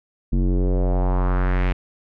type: tone with low-pass filter sweep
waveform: square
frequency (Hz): 45.67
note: F#1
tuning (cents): -22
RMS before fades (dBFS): -19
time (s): 0.32-1.73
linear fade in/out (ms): 10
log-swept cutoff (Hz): 250 to 2500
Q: 2.3
effects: none